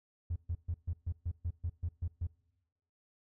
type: tone bursts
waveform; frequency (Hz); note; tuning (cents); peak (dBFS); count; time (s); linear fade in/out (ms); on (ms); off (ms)
triangle; 85; F2; -46; -28; 11; 0.3-2.271; 10; 61; 130
effects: noise-tail reverb RT60 1.0 s tail -26 dB re dry + tanh soft clip ceiling -29 dBFS